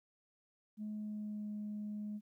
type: tone with pitch glide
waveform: sine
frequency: 212.3 to 209.6 Hz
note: G#3 to G#3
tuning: +38 to +16 cents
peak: -38 dBFS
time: 0.77-2.21 s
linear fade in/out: 50 ms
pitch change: -22 cents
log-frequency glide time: 0.92-1.49 s
effects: tanh soft clip ceiling -36 dBFS + 13-bit